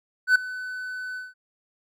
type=tone with ADSR envelope; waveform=triangle; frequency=1505 Hz; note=F#6; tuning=29 cents sharp; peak=-10 dBFS; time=0.27-1.34 s; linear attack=84 ms; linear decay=6 ms; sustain=-19 dB; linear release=180 ms; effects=none